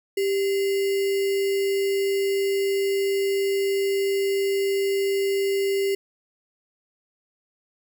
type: tone with sample-and-hold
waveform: sine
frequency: 393.5 Hz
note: G4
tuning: 7 cents sharp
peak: -20 dBFS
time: 0.17-5.95 s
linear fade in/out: 5 ms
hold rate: 2450 Hz
effects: none